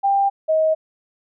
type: tone pair in turn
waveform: sine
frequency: 793 / 632 Hz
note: G5 / D#5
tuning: +20 / +27 cents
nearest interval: major third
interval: 393 cents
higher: first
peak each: -14 dBFS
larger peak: neither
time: 0.03-0.3 / 0.48-0.75 s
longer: neither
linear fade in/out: 20 ms
effects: none